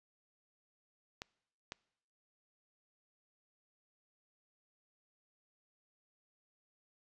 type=clicks; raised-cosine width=0.2 ms; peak=-24 dBFS; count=2; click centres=1.219 / 1.721 s; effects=noise-tail reverb RT60 0.8 s tail -25 dB re dry + resampled to 22050 Hz